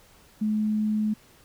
sine tone, 213.8 Hz, A3, 49 cents flat, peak -22 dBFS, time 0.41-1.14 s, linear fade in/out 10 ms, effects pink hiss -56 dBFS RMS until 1.44 s

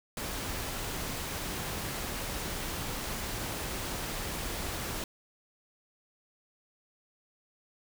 pink noise, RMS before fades -36 dBFS, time 0.17-5.04 s, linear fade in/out 2 ms, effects none

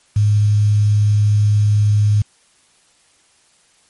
sine tone with quantisation, 104.4 Hz, G#2, 10 cents sharp, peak -10 dBFS, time 0.16-2.22 s, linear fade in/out 5 ms, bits 6, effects white hiss -55 dBFS RMS until 3.89 s + MP3 48 kbps

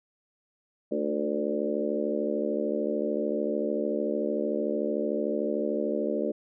harmonic tone with a mistuned harmonic, 73.42 Hz, D2, in tune, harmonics 3 / 4 / 5 / 6 / 7 / 8, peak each -33 / -33 / -33 / -33 / -33 / -33 dBFS, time 0.91-6.32 s, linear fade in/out 10 ms, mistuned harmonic 5, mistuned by -34 cents, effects none

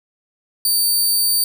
15% pulse tone, 4601 Hz, D8, 36 cents flat, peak -8 dBFS, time 0.65-1.44 s, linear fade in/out 2 ms, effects none

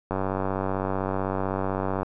click train, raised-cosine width 1 ms, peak -13 dBFS, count 185, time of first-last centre 0.11-2.031 s, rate 95.8 Hz, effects none

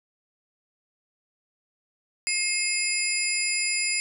sine tone cluster, 2136 / 2597 / 4946 / 7220 / 10020 Hz, C7 / E7 / D#8 / A8 / D#9, +35 / -26 / -11 / +44 / +11 cents, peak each -29 / -31 / -29 / -30 / -31 dBFS, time 2.27-4 s, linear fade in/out 0 ms, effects 9-bit

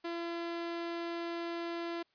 sawtooth tone, 339.4 Hz, F4, 49 cents flat, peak -32 dBFS, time 0.04-2.03 s, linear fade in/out 10 ms, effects white hiss -74 dBFS RMS until 2.14 s + resampled to 11025 Hz

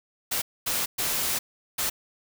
white noise bursts at uneven times, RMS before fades -27 dBFS, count 4, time 0.31-0.42 / 0.66-0.86 / 0.98-1.39 / 1.78-1.9 s, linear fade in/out 10 ms, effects none

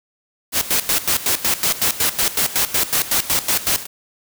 white noise with tremolo, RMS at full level -17 dBFS, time 0.52-3.87 s, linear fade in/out 50 ms, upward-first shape square, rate 5.4 Hz, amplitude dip 80%, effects none

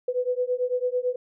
sine beating tone pair, 493.9 / 502.9 Hz, B4 / B4, 0 / +31 cents, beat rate 9 Hz, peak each -26 dBFS, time 0.08-1.16 s, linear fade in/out 5 ms, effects none

